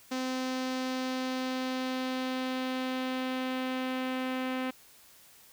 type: tone with low-pass filter sweep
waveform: sawtooth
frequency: 257.9 Hz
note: C4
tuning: 25 cents flat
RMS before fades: -33 dBFS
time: 0.11-4.71 s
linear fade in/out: 10 ms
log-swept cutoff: 5700 to 2700 Hz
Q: 1.5
effects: white hiss -57 dBFS RMS until 5.52 s